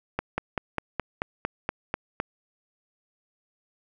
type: slowing click train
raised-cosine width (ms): 0.5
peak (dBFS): -11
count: 10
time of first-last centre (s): 0.19-2.201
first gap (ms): 190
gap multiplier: 1.04
effects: none